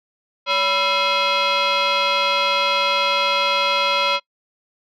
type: tone with frequency modulation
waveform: sine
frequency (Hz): 987.8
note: B5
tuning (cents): 0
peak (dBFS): -15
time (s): 0.46-4.2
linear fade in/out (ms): 50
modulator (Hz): 777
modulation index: 3.9
effects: noise-tail reverb RT60 0.1 s tail -24 dB re dry + tanh soft clip ceiling -11 dBFS